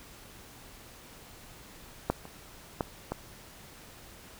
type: clicks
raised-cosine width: 1 ms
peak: -11 / -29 / -14 / -17 dBFS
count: 4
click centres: 2.1 / 2.254 / 2.808 / 3.12 s
effects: pink hiss -51 dBFS RMS until 4.39 s